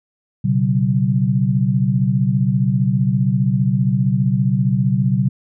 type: chord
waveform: sine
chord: B suspended second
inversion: none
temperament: equal with one note detuned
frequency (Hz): 123.47 / 138.59 / 189.87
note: B2 / C#3 / F#3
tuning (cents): 0 / 0 / +45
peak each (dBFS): -18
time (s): 0.44-5.29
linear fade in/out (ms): 10
effects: none